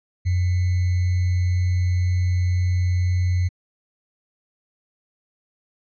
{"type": "tone with sample-and-hold", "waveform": "sine", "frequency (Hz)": 90.2, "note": "F#2", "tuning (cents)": -44, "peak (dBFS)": -17, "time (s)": [0.25, 3.49], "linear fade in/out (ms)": 20, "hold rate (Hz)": 2100, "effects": ["resampled to 16000 Hz"]}